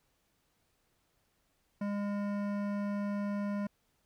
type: tone with hard clipping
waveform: sine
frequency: 203.3 Hz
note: G#3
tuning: 37 cents flat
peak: -34 dBFS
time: 1.81-3.67 s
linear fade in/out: 5 ms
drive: 15 dB
effects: pink hiss -75 dBFS RMS until 4.05 s